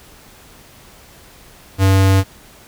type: tone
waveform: square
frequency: 96.2 Hz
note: G2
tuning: 32 cents flat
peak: -10 dBFS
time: 1.78-2.24 s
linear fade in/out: 50 ms
effects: pink hiss -44 dBFS RMS until 2.67 s